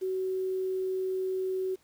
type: tone with quantisation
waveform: sine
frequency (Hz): 375.7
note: F#4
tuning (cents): +26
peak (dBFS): -28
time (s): 0.01-1.76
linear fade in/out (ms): 20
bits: 9
effects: pink hiss -66 dBFS RMS until 1.83 s